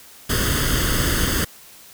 pink noise with comb filter, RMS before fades -20 dBFS, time 0.29-1.45 s, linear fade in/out 10 ms, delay 0.62 ms, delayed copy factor +0.75, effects white hiss -45 dBFS RMS until 1.93 s

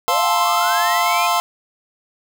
square chord, F major seventh, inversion none, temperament equal, 698.5 / 880 / 1046.5 / 1318.5 Hz, F5 / A5 / C6 / E6, 0 / 0 / 0 / 0 cents, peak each -21 / -23 / -20 / -24 dBFS, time 0.08-1.4 s, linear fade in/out 0 ms
sine linear sweep, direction up, 462 to 2493 Hz, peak -24 dBFS, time 0.08-1.27 s, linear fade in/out 5 ms
effects none

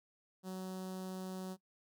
sawtooth tone with notch filter, 186.8 Hz, F#3, 17 cents sharp, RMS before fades -43 dBFS, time 0.43-1.57 s, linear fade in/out 50 ms, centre 2200 Hz, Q 0.82, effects noise-tail reverb RT60 0.1 s tail -20 dB re dry

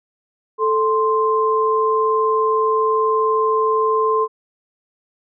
sine tone pair together, 438.8 / 1046.5 Hz, A4 / C6, -5 / 0 cents, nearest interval octave + minor third, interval 1505 cents, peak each -17 / -17 dBFS, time 0.58-4.28 s, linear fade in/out 50 ms, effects none

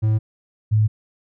triangle / sine tone pair in turn, 108.9 / 107.65 Hz, A2 / A2, -17 / -37 cents, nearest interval unison, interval 20 cents, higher first, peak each -13 dBFS, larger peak neither, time 0.02-0.19 / 0.71-0.88 s, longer neither, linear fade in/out 20 ms, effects none

